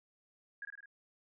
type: tone with echo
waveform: sine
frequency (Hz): 1645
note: G#6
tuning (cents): -17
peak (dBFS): -40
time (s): 0.62-0.65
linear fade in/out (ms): 2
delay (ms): 52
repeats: 4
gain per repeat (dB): -3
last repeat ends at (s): 0.858
effects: none